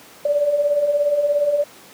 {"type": "beating tone pair", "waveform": "sine", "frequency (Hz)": [567, 584], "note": ["C#5", "D5"], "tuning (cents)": [39, -10], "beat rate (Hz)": 17, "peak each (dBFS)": [-24, -16], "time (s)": [0.25, 1.64], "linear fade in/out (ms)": 5, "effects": ["pink hiss -44 dBFS RMS until 1.93 s", "high-pass 200 Hz 12 dB/octave"]}